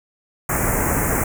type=band-stop noise; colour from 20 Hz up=pink; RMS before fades=-20 dBFS; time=0.49-1.24 s; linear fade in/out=5 ms; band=2200 to 6700 Hz; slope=48 dB/octave; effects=none